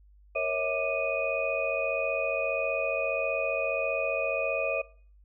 sine tone cluster, 468.4 / 550 / 645 / 1188 / 2487 Hz, A#4 / C#5 / E5 / D6 / D#7, +8 / -14 / -38 / +20 / -1 cents, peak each -36 / -31 / -31 / -39 / -31 dBFS, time 0.35-4.82 s, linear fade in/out 10 ms, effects noise-tail reverb RT60 0.5 s tail -22 dB re dry + added 50 Hz sine -54 dBFS peak until 5.24 s

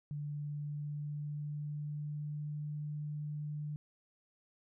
sine tone with pitch glide, 146.83 to 149.14 Hz, D3 to D3, 0 to +27 cents, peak -37 dBFS, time 0.11-3.76 s, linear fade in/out 0 ms, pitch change +27 cents, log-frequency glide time 0.42-2.71 s, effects none

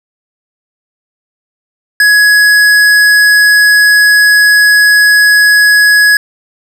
sine tone with tanh clipping, 1677 Hz, G#6, 16 cents sharp, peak -5 dBFS, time 2-6.17 s, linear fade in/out 2 ms, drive 17 dB, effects none

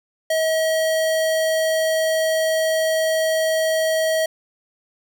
square tone, 639 Hz, D#5, 46 cents sharp, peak -18 dBFS, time 0.3-4.26 s, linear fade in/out 5 ms, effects none

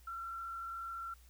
sine tone with frequency modulation, 1357 Hz, E6, 50 cents sharp, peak -40 dBFS, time 0.07-1.14 s, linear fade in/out 5 ms, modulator 42.1 Hz, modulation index 0.54, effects added 60 Hz sine -58 dBFS peak until 1.29 s + white hiss -67 dBFS RMS until 1.29 s

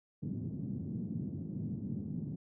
white band-pass noise, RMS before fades -39 dBFS, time 0.22-2.36 s, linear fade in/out 10 ms, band 110 to 220 Hz, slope 24 dB/octave, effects none

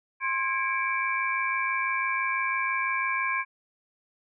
sine tone cluster, 1056 / 1639 / 2227 / 2333 Hz, C6 / G#6 / C#7 / D7, +16 / -23 / +7 / -12 cents, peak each -29 / -31 / -36 / -29 dBFS, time 0.2-3.45 s, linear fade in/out 50 ms, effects none

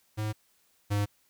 square tone pair in turn, 107.2 / 102.54 Hz, A2 / G#2, -45 / -22 cents, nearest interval minor second, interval 77 cents, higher first, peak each -30 / -26 dBFS, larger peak second, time 0.17-0.33 / 0.9-1.06 s, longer neither, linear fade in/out 20 ms, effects white hiss -68 dBFS RMS until 1.29 s

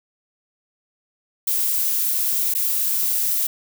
violet noise with dropouts, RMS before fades -21 dBFS, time 1.47-3.47 s, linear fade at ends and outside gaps 5 ms, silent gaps 2.539-2.549 s, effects none

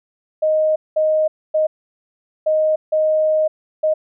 sine tone bursts at uneven times, 622.3 Hz, D#5, in tune, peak -13 dBFS, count 6, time 0.42-0.76 / 0.96-1.28 / 1.54-1.67 / 2.46-2.76 / 2.92-3.48 / 3.83-3.94 s, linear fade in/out 10 ms, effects none

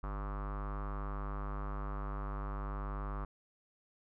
square tone with low-pass filter, 50.2 Hz, G1, 42 cents sharp, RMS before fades -39 dBFS, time 0.03-3.25 s, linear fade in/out 5 ms, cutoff 1200 Hz, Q 5.4, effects none

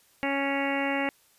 harmonic tone, 277.2 Hz, C#4, in tune, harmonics 1 / 2 / 3 / 4 / 5 / 6 / 7 / 8 / 9 / 10, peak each -30 / -32 / -33 / -40 / -40 / -39 / -34 / -34 / -44 / -37 dBFS, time 0.23-1.09 s, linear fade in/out 0 ms, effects white hiss -62 dBFS RMS until 1.38 s + resampled to 32000 Hz

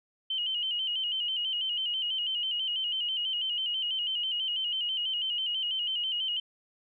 sine tone with vibrato, 2987 Hz, F#7, 16 cents sharp, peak -28 dBFS, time 0.3-6.4 s, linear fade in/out 5 ms, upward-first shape square, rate 6.1 Hz, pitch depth 59 cents each way, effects none

